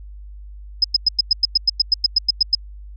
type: tone bursts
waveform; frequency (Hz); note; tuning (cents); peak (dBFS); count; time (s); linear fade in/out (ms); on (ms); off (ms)
sine; 5080; D#8; +35; -10; 15; 0.82-2.551; 5; 23; 99
effects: added 50 Hz sine -34 dBFS peak until 2.96 s